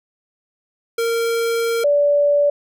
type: tone pair in turn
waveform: square / sine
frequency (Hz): 461.9 / 578.6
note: A#4 / D5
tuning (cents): -16 / -26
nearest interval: major third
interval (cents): 390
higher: second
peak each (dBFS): -18 / -12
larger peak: second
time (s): 0.98-1.84 / 1.84-2.5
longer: first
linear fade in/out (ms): 5
effects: none